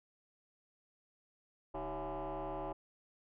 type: tone with frequency modulation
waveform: sine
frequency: 138.59 Hz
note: C#3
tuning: in tune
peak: -36 dBFS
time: 1.74-2.73 s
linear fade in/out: 10 ms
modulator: 174 Hz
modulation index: 5
effects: tanh soft clip ceiling -36 dBFS